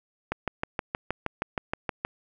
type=click train; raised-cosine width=0.5 ms; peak=-12 dBFS; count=12; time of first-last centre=0.32-2.05 s; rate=6.36 Hz; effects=none